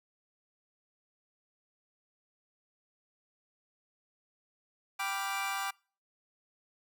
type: chord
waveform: 25% pulse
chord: G dominant seventh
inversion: none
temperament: equal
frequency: 784 / 987.8 / 1174.7 / 1396.9 Hz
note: G5 / B5 / D6 / F6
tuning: 0 / 0 / 0 / 0 cents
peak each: -33 / -38 / -33 / -39 dBFS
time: 4.99-5.71 s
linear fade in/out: 10 ms
effects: noise-tail reverb RT60 0.4 s tail -26 dB re dry